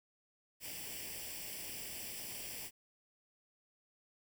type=noise with comb filter; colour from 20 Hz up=white; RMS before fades=-45 dBFS; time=0.6-2.71 s; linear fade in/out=50 ms; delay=0.38 ms; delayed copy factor=+0.75; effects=none